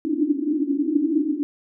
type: band-pass noise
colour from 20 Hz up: pink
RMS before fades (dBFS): -22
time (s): 0.05-1.43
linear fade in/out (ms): 0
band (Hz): 280 to 320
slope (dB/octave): 96
effects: none